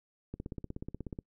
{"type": "click train", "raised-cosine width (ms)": 3, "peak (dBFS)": -26, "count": 15, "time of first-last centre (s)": [0.34, 1.188], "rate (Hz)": 16.5, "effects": ["noise-tail reverb RT60 0.1 s tail -26 dB re dry"]}